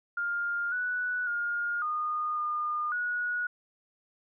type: tone with pitch steps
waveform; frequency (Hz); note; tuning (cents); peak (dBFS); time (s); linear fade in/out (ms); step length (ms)
sine; 1406 / 1479 / 1419 / 1225 / 1214 / 1457; F6 / F#6 / F6 / D#6 / D#6 / F#6; +11 / -1 / +27 / -27 / -43 / -27; -28; 0.17-3.47; 5; 550
effects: none